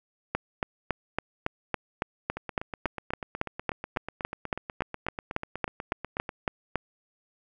two click trains, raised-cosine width 0.5 ms, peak -19 / -11 dBFS, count 33 / 24, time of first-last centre 2.37-6.292 / 0.35-6.757 s, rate 8.16 / 3.59 Hz, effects none

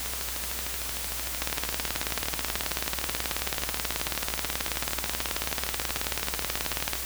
two click trains, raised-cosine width 0.2 ms, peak -9 / -15 dBFS, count 103 / 92, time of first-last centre 1.42-6.934 / 0.06-6.954 s, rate 18.5 / 13.2 Hz, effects added 60 Hz sine -40 dBFS peak until 7.05 s + white hiss -34 dBFS RMS until 7.05 s

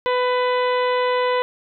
harmonic tone, 498.7 Hz, B4, 17 cents sharp, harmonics 1 / 2 / 3 / 4 / 5 / 6 / 7 / 8, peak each -19 / -22 / -32 / -29 / -36 / -35 / -37 / -40 dBFS, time 0.06-1.42 s, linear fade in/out 0 ms, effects none

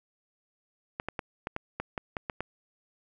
clicks, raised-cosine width 0.5 ms, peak -17 dBFS, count 10, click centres 0.999 / 1.086 / 1.192 / 1.471 / 1.564 / 1.8 / 1.978 / 2.168 / 2.298 / 2.406 s, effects none

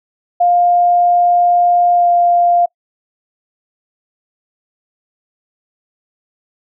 sine tone with pitch glide, 704 to 698.3 Hz, F5 to F5, +14 to 0 cents, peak -8 dBFS, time 0.4-2.66 s, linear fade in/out 10 ms, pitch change -14 cents, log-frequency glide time 1.94-2.09 s, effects noise-tail reverb RT60 0.1 s tail -26 dB re dry

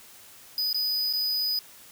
square tone with dropouts, 4978 Hz, D#8, in tune, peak -25 dBFS, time 0.58-1.59 s, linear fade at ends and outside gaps 1 ms, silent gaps 0.729-0.745 / 1.128-1.135 s, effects white hiss -50 dBFS RMS until 1.91 s

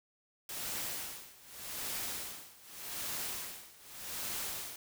white noise with tremolo, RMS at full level -38 dBFS, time 0.49-4.76 s, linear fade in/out 2 ms, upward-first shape sine, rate 0.84 Hz, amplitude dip 90%, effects none

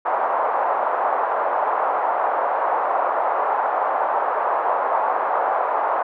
pink band-pass noise, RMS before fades -21 dBFS, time 0.05-6.03 s, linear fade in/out 10 ms, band 650 to 1100 Hz, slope 24 dB/octave, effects none

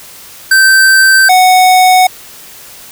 square tone pair in turn, 1554 / 739.8 Hz, G6 / F#5, -16 / 0 cents, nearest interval octave + minor second, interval 1284 cents, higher first, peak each -4 dBFS, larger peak neither, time 0.51-1.29 / 1.29-2.07 s, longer neither, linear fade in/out 5 ms, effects white hiss -33 dBFS RMS until 2.91 s

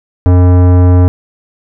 sine tone with tanh clipping, 90 Hz, F#2, 47 cents flat, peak -5 dBFS, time 0.26-1.08 s, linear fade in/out 0 ms, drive 18 dB, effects none

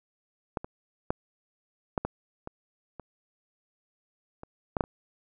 clicks, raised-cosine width 1 ms, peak -15 / -23 / -12 / -12 / -15 / -23 / -26 / -27 / -13 / -8 / -28 dBFS, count 11, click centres 0.572 / 0.645 / 1.105 / 1.978 / 2.05 / 2.474 / 2.997 / 4.434 / 4.768 / 4.808 / 4.839 s, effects none

